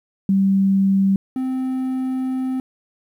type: tone pair in turn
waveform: sine / triangle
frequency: 194.4 / 259.5 Hz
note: G3 / C4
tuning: -14 / -14 cents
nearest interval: perfect fourth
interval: 500 cents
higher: second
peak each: -13 / -18 dBFS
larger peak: first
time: 0.29-1.16 / 1.36-2.6 s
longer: second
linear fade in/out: 2 ms
effects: 9-bit